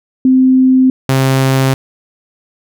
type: tone pair in turn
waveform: sine / sawtooth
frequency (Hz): 259.3 / 133.22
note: C4 / C3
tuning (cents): -15 / +32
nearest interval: octave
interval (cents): 1153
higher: first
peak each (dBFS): -5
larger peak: neither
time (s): 0.25-0.9 / 1.09-1.74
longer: neither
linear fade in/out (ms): 2
effects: none